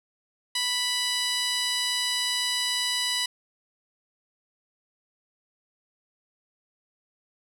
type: tone with band-pass filter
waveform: 15% pulse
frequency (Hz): 987.8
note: B5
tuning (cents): 0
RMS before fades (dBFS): -27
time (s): 0.55-3.26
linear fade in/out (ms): 5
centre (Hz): 5800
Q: 1.3
effects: none